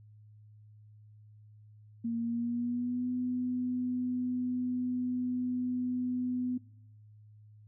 sine tone with pitch glide, 231.7 to 249.8 Hz, A#3 to B3, -10 to +20 cents, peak -30 dBFS, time 2.04-6.58 s, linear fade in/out 10 ms, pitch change +130 cents, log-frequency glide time 2.18-3.09 s, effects noise-tail reverb RT60 0.8 s tail -21 dB re dry + added 106 Hz sine -53 dBFS peak until 7.67 s

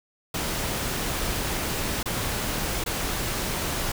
pink noise with dropouts, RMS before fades -28 dBFS, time 0.34-3.92 s, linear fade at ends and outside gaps 5 ms, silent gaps 2.03-2.057 / 2.84-2.861 s, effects none

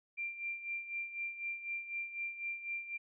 sine tone with tremolo, 2372 Hz, D7, 17 cents sharp, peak -35 dBFS, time 0.17-2.98 s, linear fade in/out 20 ms, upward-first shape sine, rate 4 Hz, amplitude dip 70%, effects none

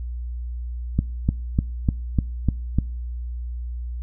click train, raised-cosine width 5 ms, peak -6 dBFS, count 7, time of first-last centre 0.99-2.786 s, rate 3.34 Hz, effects noise-tail reverb RT60 0.6 s tail -25 dB re dry + added 60 Hz sine -27 dBFS peak until 4.02 s

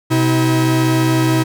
45% pulse tone pair together, 127.47 / 321.2 Hz, C3 / E4, -45 / -45 cents, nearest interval octave + major third, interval 1600 cents, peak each -15 dBFS, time 0.1-1.44 s, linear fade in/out 20 ms, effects none

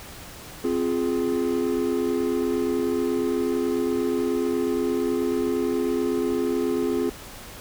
triangle chord, F minor, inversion second, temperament equal with one note detuned, 261.6 / 349.2 / 418.2 Hz, C4 / F4 / Ab4, 0 / 0 / +12 cents, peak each -24 dBFS, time 0.64-7.1 s, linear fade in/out 5 ms, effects pink hiss -41 dBFS RMS until 7.6 s

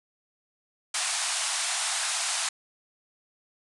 white band-pass noise, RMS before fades -29 dBFS, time 0.94-2.49 s, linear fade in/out 5 ms, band 640 to 10000 Hz, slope 96 dB/octave, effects none

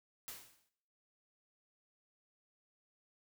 white noise with exponential decay, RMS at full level -44 dBFS, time 0.28-0.69 s, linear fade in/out 0 ms, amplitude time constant 89 ms, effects noise-tail reverb RT60 0.7 s tail -17 dB re dry

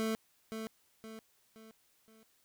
25% pulse tone with echo, 221.2 Hz, A3, 9 cents sharp, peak -28 dBFS, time 0-0.15 s, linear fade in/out 0 ms, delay 520 ms, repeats 4, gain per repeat -7 dB, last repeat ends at 2.23 s, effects white hiss -71 dBFS RMS until 2.44 s

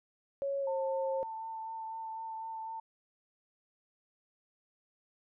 sine tone with pitch glide, 554.4 to 535.2 Hz, C#5 to C5, 0 to +39 cents, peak -31 dBFS, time 0.42-1.23 s, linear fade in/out 0 ms, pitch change -61 cents, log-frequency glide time 0.61-0.7 s
sine tone with vibrato, 894 Hz, A5, 27 cents sharp, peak -38 dBFS, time 0.67-2.8 s, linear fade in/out 5 ms, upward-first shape triangle, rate 4 Hz, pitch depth 18 cents each way
effects none

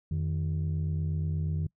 sine tone pair together, 87.4 / 155.73 Hz, F2 / D#3, +2 / +2 cents, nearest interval minor seventh, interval 1000 cents, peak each -28 dBFS, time 0.11-1.67 s, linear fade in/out 5 ms, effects noise-tail reverb RT60 0.1 s tail -24 dB re dry + tanh soft clip ceiling -24 dBFS

